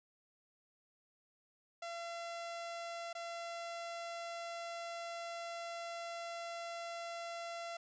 sawtooth tone with dropouts, 680 Hz, F5, 46 cents flat, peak -38 dBFS, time 1.82-7.77 s, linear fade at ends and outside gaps 5 ms, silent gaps 3.13-3.15 s, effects resampled to 16000 Hz

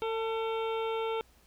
harmonic tone with a mistuned harmonic, 450 Hz, A4, 39 cents sharp, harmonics 1 / 2 / 3 / 5 / 6 / 7 / 8, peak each -31 / -37 / -41 / -45 / -47 / -48 / -49 dBFS, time 0.02-1.21 s, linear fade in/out 0 ms, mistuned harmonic 2, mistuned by -24 cents, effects added 60 Hz sine -64 dBFS peak until 1.46 s + pink hiss -64 dBFS RMS until 1.46 s

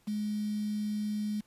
sine tone with quantisation, 210.3 Hz, G#3, 22 cents sharp, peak -30 dBFS, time 0.07-1.41 s, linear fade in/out 10 ms, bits 8, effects pink hiss -67 dBFS RMS until 1.46 s + resampled to 32000 Hz

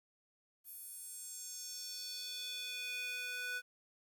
square tone with high-pass filter sweep, 494.8 Hz, B4, 3 cents sharp, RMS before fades -44 dBFS, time 0.64-3.62 s, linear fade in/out 50 ms, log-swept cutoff 12000 to 1600 Hz, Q 3.1, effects 12-bit

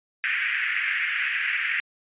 pink band-pass noise, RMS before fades -26 dBFS, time 0.24-1.8 s, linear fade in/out 0 ms, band 1600 to 2600 Hz, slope 48 dB/octave, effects resampled to 8000 Hz

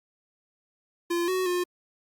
square tone with pitch steps, 344.4 / 371.9 / 356.4 Hz, F4 / F#4 / F4, -24 / +9 / +35 cents, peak -25 dBFS, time 1.1-1.64 s, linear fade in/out 10 ms, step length 180 ms, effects Opus 48 kbps

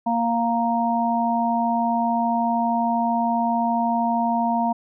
harmonic tone, 233.1 Hz, A#3, in tune, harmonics 1 / 3 / 4, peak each -23 / -23 / -23 dBFS, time 0.06-4.73 s, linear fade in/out 10 ms, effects none

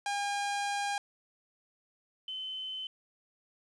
sawtooth / sine tone pair in turn, 809 / 3054 Hz, G#5 / G7, -46 / -46 cents, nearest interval octave + major seventh, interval 2300 cents, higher second, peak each -27 / -36 dBFS, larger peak first, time 0.06-0.98 / 2.28-2.87 s, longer first, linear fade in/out 2 ms, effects resampled to 22050 Hz + 11-bit

